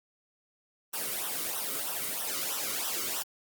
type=noise with flanger; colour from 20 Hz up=white; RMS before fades=-33 dBFS; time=0.93-3.23 s; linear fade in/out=10 ms; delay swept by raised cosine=0.43 to 1.2 ms; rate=3.1 Hz; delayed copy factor=-1; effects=Opus 24 kbps